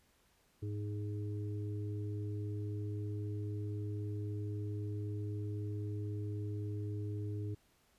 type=harmonic tone; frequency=103.83 Hz; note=G#2; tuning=in tune; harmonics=1 / 3 / 4; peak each=-37 / -46 / -48 dBFS; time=0.62-7.55 s; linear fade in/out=10 ms; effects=pink hiss -71 dBFS RMS until 7.98 s + resampled to 32000 Hz